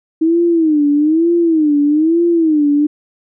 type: tone with vibrato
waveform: sine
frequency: 315.1 Hz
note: D#4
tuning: 22 cents sharp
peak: -9 dBFS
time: 0.21-2.87 s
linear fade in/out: 10 ms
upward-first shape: sine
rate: 1.1 Hz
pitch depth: 150 cents each way
effects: none